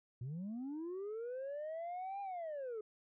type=linear two-way sweep; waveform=sine; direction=up then down; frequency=114.5 to 808 to 416.4 Hz; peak=-38 dBFS; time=0.21-2.81 s; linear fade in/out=5 ms; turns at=2.21 s; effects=tanh soft clip ceiling -39 dBFS